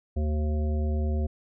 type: harmonic tone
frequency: 75.8 Hz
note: D#2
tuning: 45 cents flat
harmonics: 1 / 3 / 5 / 7 / 9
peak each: -24 / -34 / -38 / -41 / -43 dBFS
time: 0.16-1.27 s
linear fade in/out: 10 ms
effects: none